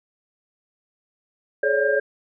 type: tone cluster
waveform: sine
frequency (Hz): 425 / 549 / 575 / 1601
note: G#4 / C#5 / D5 / G6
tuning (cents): +40 / -17 / -37 / +36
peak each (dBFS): -23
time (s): 1.63-2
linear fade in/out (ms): 5
effects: none